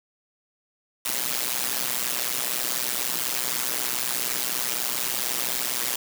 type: noise with amplitude modulation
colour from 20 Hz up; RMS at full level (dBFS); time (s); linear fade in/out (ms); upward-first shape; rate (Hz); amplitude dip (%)
white; -23; 1.05-5.96; 5; sine; 124; 95
effects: high-pass 150 Hz 12 dB/octave